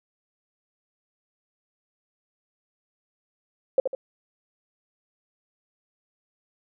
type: tone with echo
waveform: sine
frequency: 530 Hz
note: C5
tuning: 22 cents sharp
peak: -14 dBFS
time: 3.78-3.8 s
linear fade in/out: 2 ms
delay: 75 ms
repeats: 2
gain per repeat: -7 dB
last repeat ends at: 3.95 s
effects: none